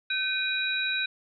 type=tone cluster; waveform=sine; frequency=1535 / 2461 / 3871 Hz; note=G6 / D#7 / B7; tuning=-37 / -20 / -35 cents; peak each=-30 dBFS; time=0.1-1.06 s; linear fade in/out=5 ms; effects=none